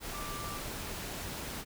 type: tone in noise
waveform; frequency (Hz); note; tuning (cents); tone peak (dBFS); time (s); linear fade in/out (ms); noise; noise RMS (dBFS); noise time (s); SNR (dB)
sine; 1174.7; D6; 0; -42; 0.11-0.61; 50; pink; -40; 0-1.65; -5
effects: none